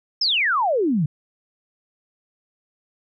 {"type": "exponential sweep", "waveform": "sine", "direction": "down", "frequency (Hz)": [5450, 138.59], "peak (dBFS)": -17, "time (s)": [0.21, 1.06], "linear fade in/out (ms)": 5, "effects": []}